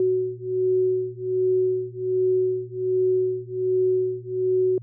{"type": "beating tone pair", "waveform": "sine", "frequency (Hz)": [370.9, 372.2], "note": ["F#4", "F#4"], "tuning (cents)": [4, 10], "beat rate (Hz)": 1.3, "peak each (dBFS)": -23, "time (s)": [0, 4.78], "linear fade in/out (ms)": 2, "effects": ["added 119 Hz sine -38 dBFS peak until 4.82 s"]}